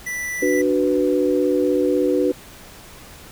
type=tone; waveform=square; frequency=1975.5 Hz; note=B6; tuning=in tune; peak=-25 dBFS; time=0.06-0.62 s; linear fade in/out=10 ms
type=chord; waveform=sine; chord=B minor; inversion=first; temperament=equal; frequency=293.7 / 370 / 493.9 Hz; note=D4 / F#4 / B4; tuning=0 / 0 / 0 cents; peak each=-20 dBFS; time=0.42-2.32 s; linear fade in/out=5 ms
effects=pink hiss -42 dBFS RMS until 3.31 s

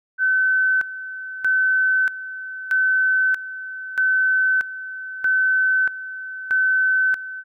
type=tone with tremolo; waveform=sine; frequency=1524 Hz; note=G6; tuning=49 cents flat; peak=-15 dBFS; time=0.18-7.44 s; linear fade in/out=50 ms; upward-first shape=square; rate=0.79 Hz; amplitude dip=80%; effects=none

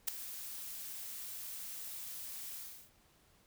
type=noise with ADSR envelope; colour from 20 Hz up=blue; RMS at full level=-30 dBFS; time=0.07-2.91 s; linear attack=15 ms; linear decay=3 ms; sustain=-15 dB; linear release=360 ms; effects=pink hiss -68 dBFS RMS until 3.46 s

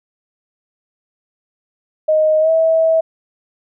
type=tone with pitch glide; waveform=sine; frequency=622.3 to 648 Hz; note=D#5 to E5; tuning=0 to -30 cents; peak=-10 dBFS; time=2.08-3.01 s; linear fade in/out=10 ms; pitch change=+70 cents; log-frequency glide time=2.4-2.5 s; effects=none

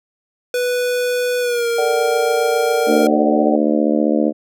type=tone with pitch glide; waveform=square; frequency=493.4 to 467.3 Hz; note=B4 to A#4; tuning=-2 to +4 cents; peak=-17 dBFS; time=0.54-3.07 s; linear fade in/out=2 ms; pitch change=-94 cents; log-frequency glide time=1.4-1.68 s
type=chord; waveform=sine; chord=D major; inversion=second; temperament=equal with one note detuned; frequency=440 / 587.3 / 751.2 Hz; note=A4 / D5 / F#5; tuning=0 / 0 / +26 cents; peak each=-24 / -21 / -21 dBFS; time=1.78-3.56 s; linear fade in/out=5 ms
type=harmonic tone; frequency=75.3 Hz; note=D2; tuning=44 cents sharp; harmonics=3 / 4 / 5 / 6 / 7 / 8 / 9; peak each=-18 / -17 / -24 / -26 / -21 / -23 / -29 dBFS; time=2.86-4.33 s; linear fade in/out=50 ms
effects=none

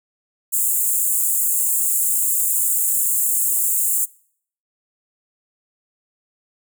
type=high-pass noise; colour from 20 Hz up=pink; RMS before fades=-19 dBFS; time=0.52-4.06 s; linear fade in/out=20 ms; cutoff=7100 Hz; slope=96 dB/octave; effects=noise-tail reverb RT60 0.6 s tail -24 dB re dry

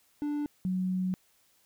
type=tone pair in turn; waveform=triangle / sine; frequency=293.7 / 185.02 Hz; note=D4 / F#3; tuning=0 / 0 cents; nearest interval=minor sixth; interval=800 cents; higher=first; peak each=-27 dBFS; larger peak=neither; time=0.22-0.46 / 0.65-1.14 s; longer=second; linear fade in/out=0 ms; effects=white hiss -67 dBFS RMS until 1.65 s

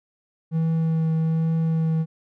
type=tone with vibrato; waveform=triangle; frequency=161.6 Hz; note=E3; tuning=34 cents flat; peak=-17 dBFS; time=0.51-2.06 s; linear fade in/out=50 ms; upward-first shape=triangle; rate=1.2 Hz; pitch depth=13 cents each way; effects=none

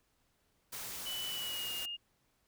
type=noise; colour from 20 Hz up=white; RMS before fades=-43 dBFS; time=0.72-1.86 s; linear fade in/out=10 ms
type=tone with pitch glide; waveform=sine; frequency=2981 to 2837 Hz; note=F#7 to F7; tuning=+12 to +27 cents; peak=-38 dBFS; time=1.05-1.97 s; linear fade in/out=20 ms; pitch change=-85 cents; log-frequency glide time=1.29-1.73 s
effects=pink hiss -75 dBFS RMS until 2.47 s

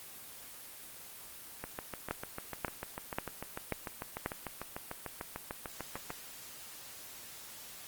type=two click trains; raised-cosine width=0.5 ms; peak=-16 / -22 dBFS; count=5 / 31; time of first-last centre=2.11-4.261 / 1.64-6.104 s; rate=1.86 / 6.72 Hz; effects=white hiss -49 dBFS RMS until 7.87 s + Opus 24 kbps

